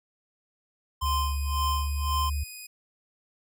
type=tone with tremolo; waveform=square; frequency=1039 Hz; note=C6; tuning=12 cents flat; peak=-26 dBFS; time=1.01-2.3 s; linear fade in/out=10 ms; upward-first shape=sine; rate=1.9 Hz; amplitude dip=95%
type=tone with pitch glide; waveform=sine; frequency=70.8 to 73.04 Hz; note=C#2 to D2; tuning=+37 to -9 cents; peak=-26 dBFS; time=1.02-2.44 s; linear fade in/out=10 ms; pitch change=+54 cents; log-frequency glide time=1.28-2.28 s
type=tone; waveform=10% pulse; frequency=2489 Hz; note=D#7; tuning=in tune; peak=-31 dBFS; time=1.05-2.67 s; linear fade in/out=10 ms
effects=none